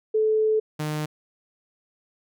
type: tone pair in turn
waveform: sine / sawtooth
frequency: 434.5 / 152.29 Hz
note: A4 / D#3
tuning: -22 / -37 cents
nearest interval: octave + tritone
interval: 1815 cents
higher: first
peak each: -18 / -22 dBFS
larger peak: first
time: 0.14-0.6 / 0.79-1.06 s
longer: first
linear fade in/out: 10 ms
effects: none